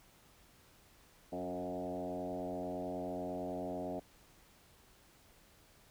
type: tone with frequency modulation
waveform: sine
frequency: 452.7 Hz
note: A4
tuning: 49 cents sharp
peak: -37 dBFS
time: 1.32-4 s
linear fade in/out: 10 ms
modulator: 89.1 Hz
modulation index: 3.1
effects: pink hiss -64 dBFS RMS until 5.9 s